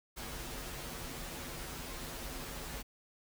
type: noise with comb filter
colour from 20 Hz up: pink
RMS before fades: -43 dBFS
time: 0.16-2.83 s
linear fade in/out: 20 ms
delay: 10 ms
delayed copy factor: -0.8
effects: none